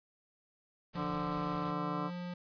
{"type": "noise", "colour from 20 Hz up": "pink", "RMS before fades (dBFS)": -50, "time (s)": [0.93, 1.72], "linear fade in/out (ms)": 20}
{"type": "tone with pitch glide", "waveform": "square", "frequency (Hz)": [174.61, 177.35], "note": ["F3", "F3"], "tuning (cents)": [0, 27], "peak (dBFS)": -39, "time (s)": [0.95, 2.34], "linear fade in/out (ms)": 5, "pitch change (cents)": 27, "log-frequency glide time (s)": [1.92, 2.16]}
{"type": "harmonic tone", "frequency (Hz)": 147.7, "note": "D3", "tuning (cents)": 10, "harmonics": [1, 2, 3, 4, 5, 7, 8, 9], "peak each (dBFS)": [-45, -40, -46, -46, -45, -40, -44, -44], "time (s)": [0.95, 2.11], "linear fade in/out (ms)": 50}
{"effects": ["resampled to 11025 Hz"]}